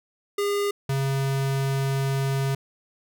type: tone pair in turn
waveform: square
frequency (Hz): 406.1 / 136.11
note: G#4 / C#3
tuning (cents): -39 / -31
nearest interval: octave + perfect fifth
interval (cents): 1892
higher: first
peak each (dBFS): -23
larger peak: neither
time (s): 0.38-0.71 / 0.89-2.55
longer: second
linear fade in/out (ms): 5
effects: none